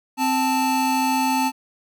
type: tone pair together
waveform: square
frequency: 261.6 / 878.9 Hz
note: C4 / A5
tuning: 0 / -2 cents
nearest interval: octave + major sixth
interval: 2098 cents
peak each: -23 / -21 dBFS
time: 0.17-1.52 s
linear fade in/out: 50 ms
effects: none

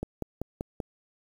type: click train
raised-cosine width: 2 ms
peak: -18 dBFS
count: 5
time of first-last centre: 0.03-0.802 s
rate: 5.18 Hz
effects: 8-bit

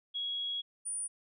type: tone pair in turn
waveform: sine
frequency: 3322 / 9396 Hz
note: G#7 / D9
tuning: 0 / 0 cents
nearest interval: octave + tritone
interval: 1800 cents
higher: second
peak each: -33 / -34 dBFS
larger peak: first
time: 0.14-0.62 / 0.85-1.08 s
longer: first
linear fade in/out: 20 ms
effects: none

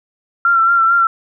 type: tone with vibrato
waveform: sine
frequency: 1363 Hz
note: F6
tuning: 43 cents flat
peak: -9 dBFS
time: 0.45-1.07 s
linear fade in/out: 2 ms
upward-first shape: sine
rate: 4.5 Hz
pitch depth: 37 cents each way
effects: none

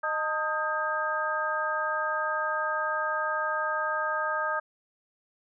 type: tone cluster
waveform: sine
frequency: 616 / 903 / 1249 / 1599 Hz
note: D#5 / A5 / D#6 / G6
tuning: -17 / +45 / +6 / +34 cents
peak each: -33 / -34 / -30 / -31 dBFS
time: 0.03-4.6 s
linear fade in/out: 10 ms
effects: none

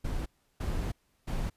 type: noise bursts at uneven times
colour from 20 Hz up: brown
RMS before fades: -32 dBFS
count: 3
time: 0.04-0.26 / 0.6-0.92 / 1.27-1.5 s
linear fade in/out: 10 ms
effects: pink hiss -72 dBFS RMS until 1.56 s + resampled to 32000 Hz

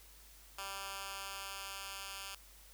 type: tone with high-pass filter sweep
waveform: 10% pulse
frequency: 196 Hz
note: G3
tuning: in tune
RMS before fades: -45 dBFS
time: 0.58-2.35 s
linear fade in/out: 5 ms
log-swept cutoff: 1200 to 2000 Hz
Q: 0.76
effects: added 50 Hz sine -60 dBFS peak until 2.73 s + white hiss -60 dBFS RMS until 2.73 s

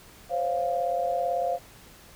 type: tone cluster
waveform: sine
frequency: 517 / 555 / 698 Hz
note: C5 / C#5 / F5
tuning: -21 / +2 / -1 cents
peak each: -30 / -32 / -26 dBFS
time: 0.29-1.59 s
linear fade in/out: 50 ms
effects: pink hiss -51 dBFS RMS until 2.15 s

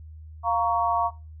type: chord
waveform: sine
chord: Bb minor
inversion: second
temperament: just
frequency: 699.2 / 932.3 / 1118.8 Hz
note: F5 / Bb5 / Db6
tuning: +2 / 0 / +16 cents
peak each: -25 dBFS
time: 0.43-1.11 s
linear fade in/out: 50 ms
effects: noise-tail reverb RT60 0.3 s tail -19 dB re dry + added 78 Hz sine -40 dBFS peak until 1.4 s

